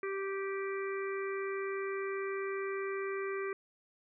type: harmonic tone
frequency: 390.7 Hz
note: G4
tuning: 6 cents flat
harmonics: 1 / 3 / 4 / 5 / 6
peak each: -35 / -43 / -47 / -45 / -47 dBFS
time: 0.03-3.53 s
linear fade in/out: 2 ms
effects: none